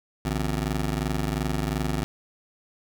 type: ring-modulated tone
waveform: 20% pulse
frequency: 102.8 Hz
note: G#2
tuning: 17 cents flat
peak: -17 dBFS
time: 0.25-2.04 s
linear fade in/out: 0 ms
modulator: 40 Hz
effects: none